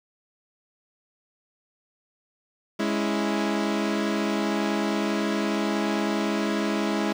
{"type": "chord", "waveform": "sawtooth", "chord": "C# minor", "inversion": "second", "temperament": "equal", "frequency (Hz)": [207.7, 277.2, 329.6], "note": ["G#3", "C#4", "E4"], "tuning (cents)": [0, 0, 0], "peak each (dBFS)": [-22, -27, -24], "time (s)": [2.79, 7.13], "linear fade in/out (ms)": 10, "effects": ["low-pass 6000 Hz 12 dB/octave", "9-bit"]}